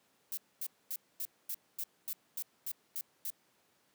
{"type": "noise bursts", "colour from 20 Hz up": "violet", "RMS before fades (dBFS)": -38, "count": 11, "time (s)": [0.32, 3.303], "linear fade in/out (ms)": 2, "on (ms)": 53, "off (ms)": 240, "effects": ["pink hiss -71 dBFS RMS until 3.94 s", "high-pass 200 Hz 12 dB/octave"]}